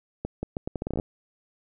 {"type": "accelerating click train", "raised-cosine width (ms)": 2, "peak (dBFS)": -16, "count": 13, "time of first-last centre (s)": [0.25, 0.999], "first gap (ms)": 180, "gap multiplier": 0.77, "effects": []}